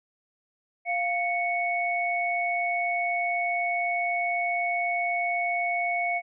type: tone pair together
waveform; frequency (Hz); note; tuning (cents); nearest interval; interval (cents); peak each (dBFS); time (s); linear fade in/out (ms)
sine; 698.5 / 2218; F5 / C#7; 0 / 0; octave + minor sixth; 2000; -27; 0.85-6.22; 50
effects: none